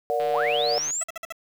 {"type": "chord", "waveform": "sine", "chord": "Bb augmented", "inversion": "none", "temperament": "just", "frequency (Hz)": [466.2, 582.7, 728.4], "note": ["Bb4", "D5", "F#5"], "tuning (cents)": [0, -14, -27], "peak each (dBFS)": -26, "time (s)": [0.1, 0.78], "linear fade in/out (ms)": 0}
{"type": "click train", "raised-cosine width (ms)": 0.3, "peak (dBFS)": -23, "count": 107, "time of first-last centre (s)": [0.2, 0.907], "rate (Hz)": 150}
{"type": "linear sweep", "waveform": "sine", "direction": "up", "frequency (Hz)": [622.3, 8080], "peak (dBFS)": -25, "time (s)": [0.33, 1.04], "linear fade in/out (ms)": 10}
{"type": "tone bursts", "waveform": "15% pulse", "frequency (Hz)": 659.3, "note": "E5", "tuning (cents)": 0, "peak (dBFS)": -25, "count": 5, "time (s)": [1.01, 1.325], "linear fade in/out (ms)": 5, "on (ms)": 23, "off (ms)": 50}
{"effects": ["8-bit"]}